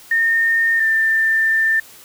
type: tone pair in turn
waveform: sine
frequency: 1827 / 1787.3 Hz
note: A#6 / A6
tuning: -35 / +27 cents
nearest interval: unison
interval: 38 cents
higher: first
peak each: -13 / -13 dBFS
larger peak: neither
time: 0.11-0.8 / 0.8-1.8 s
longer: second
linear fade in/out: 5 ms
effects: white hiss -43 dBFS RMS until 2.04 s